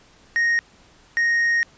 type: tone pair in turn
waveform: triangle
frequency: 1864.7 / 1864.7 Hz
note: A#6 / A#6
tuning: 0 / 0 cents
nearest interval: unison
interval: 0 cents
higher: neither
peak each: -15 dBFS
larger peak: neither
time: 0.36-0.59 / 1.17-1.63 s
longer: second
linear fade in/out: 0 ms
effects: pink hiss -53 dBFS RMS until 1.77 s + resampled to 16000 Hz